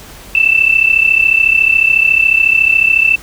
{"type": "tone pair together", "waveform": "sine", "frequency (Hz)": [2637, 2671], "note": ["E7", "E7"], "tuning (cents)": [0, 22], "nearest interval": "unison", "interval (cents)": 22, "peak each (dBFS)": -10, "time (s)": [0.35, 3.16], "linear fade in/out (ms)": 2, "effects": ["added 50 Hz sine -39 dBFS peak until 3.22 s", "pink hiss -35 dBFS RMS until 3.22 s"]}